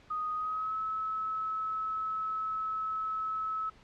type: tone with pitch glide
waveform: sine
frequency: 1244.5 to 1296.6 Hz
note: D#6 to E6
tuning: 0 to -29 cents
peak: -31 dBFS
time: 0.1-3.7 s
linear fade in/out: 10 ms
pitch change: +71 cents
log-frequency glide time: 0.35-0.76 s
effects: pink hiss -59 dBFS RMS until 3.83 s + low-pass 4000 Hz 12 dB/octave

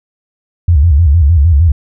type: tone with vibrato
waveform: sine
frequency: 77.78 Hz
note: D#2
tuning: in tune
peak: -4 dBFS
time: 0.68-1.72 s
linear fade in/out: 5 ms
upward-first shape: square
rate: 6.5 Hz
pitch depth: 170 cents each way
effects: none

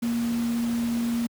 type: tone in noise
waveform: sine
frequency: 234.5 Hz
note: A#3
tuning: 11 cents sharp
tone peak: -23 dBFS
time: 0.02-1.27 s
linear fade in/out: 10 ms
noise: pink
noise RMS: -38 dBFS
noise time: 0.02-1.27 s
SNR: +12 dB
effects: high-pass 80 Hz 12 dB/octave

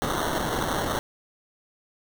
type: noise with sample-and-hold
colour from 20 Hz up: violet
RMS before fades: -27 dBFS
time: 0.02-0.99 s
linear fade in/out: 0 ms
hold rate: 2450 Hz
effects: none

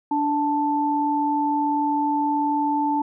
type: tone pair together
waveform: sine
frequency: 292.2 / 880.7 Hz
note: D4 / A5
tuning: -9 / +1 cents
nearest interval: octave + perfect fifth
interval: 1910 cents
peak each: -23 / -21 dBFS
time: 0.11-3.02 s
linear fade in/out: 5 ms
effects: none

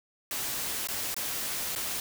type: noise with dropouts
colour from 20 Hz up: white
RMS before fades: -33 dBFS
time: 0.31-2 s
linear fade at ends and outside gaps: 1 ms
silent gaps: 0.872-0.886 / 1.144-1.165 / 1.752-1.76 s
effects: none

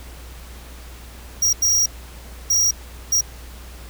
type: tone bursts at uneven times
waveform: square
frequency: 5690 Hz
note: F8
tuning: 31 cents sharp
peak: -15 dBFS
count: 4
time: 1.42-1.53 / 1.62-1.86 / 2.5-2.71 / 3.12-3.21 s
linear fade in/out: 5 ms
effects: added 60 Hz sine -37 dBFS peak until 3.89 s + pink hiss -43 dBFS RMS until 3.89 s

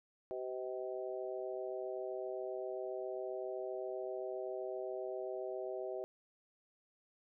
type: harmonic tone with a mistuned harmonic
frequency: 127.6 Hz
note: C3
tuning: 43 cents flat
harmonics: 3 / 4 / 5 / 6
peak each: -42 / -45 / -43 / -52 dBFS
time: 0.31-6.04 s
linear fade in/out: 0 ms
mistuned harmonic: 6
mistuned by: +18 cents
effects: none

